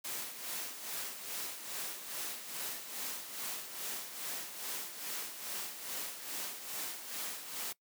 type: noise with tremolo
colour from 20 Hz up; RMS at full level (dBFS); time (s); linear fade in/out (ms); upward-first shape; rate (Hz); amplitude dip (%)
white; -39; 0.04-7.73; 10; sine; 2.4; 60
effects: noise-tail reverb RT60 0.1 s tail -21 dB re dry + high-pass 200 Hz 12 dB/octave